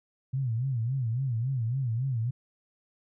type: tone with vibrato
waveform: sine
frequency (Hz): 123.47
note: B2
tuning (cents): 0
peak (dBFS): -26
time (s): 0.33-2.31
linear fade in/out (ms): 10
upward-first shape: sine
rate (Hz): 3.6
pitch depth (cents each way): 180
effects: none